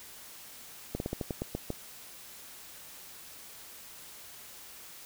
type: slowing click train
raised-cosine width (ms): 2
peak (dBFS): -19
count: 9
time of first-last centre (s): 0.95-1.703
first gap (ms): 51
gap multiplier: 1.17
effects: white hiss -49 dBFS RMS until 5.05 s